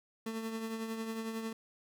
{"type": "tone with tremolo", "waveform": "30% pulse", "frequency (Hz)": 223.9, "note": "A3", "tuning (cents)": 30, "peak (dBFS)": -32, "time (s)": [0.26, 1.53], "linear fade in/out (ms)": 5, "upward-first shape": "triangle", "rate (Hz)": 11, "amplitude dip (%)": 50, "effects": []}